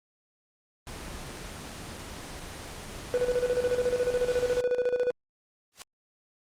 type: noise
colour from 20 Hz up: pink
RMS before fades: -39 dBFS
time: 0.87-4.61 s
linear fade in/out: 0 ms
type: tone with tremolo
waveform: triangle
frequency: 493.9 Hz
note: B4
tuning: in tune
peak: -20 dBFS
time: 3.14-5.11 s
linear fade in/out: 0 ms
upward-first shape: square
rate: 14 Hz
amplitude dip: 65%
type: noise with exponential growth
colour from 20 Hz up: white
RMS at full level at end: -36 dBFS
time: 5.72-5.82 s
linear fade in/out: 0 ms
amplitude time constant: 21 ms
effects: low-pass 9000 Hz 12 dB/octave + Opus 24 kbps